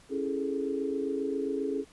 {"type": "chord", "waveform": "sine", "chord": "A major seventh", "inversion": "first", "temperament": "just", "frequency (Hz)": [275, 330, 412.5, 440], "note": ["C#4", "E4", "G#4", "A4"], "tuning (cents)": [-14, 2, -12, 0], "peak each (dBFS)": [-33, -38, -32, -36], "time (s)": [0.09, 1.85], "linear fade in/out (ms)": 50, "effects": ["pink hiss -58 dBFS RMS until 1.92 s", "resampled to 24000 Hz"]}